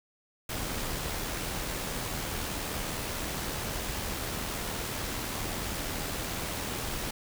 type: noise with amplitude modulation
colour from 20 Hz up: pink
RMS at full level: -33 dBFS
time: 0.49-7.11 s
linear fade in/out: 5 ms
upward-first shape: sine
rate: 79.6 Hz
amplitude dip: 30%
effects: none